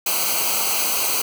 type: noise with comb filter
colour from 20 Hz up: white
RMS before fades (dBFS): -21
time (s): 0.06-1.22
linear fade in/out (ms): 5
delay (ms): 0.56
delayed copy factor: -0.85
effects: none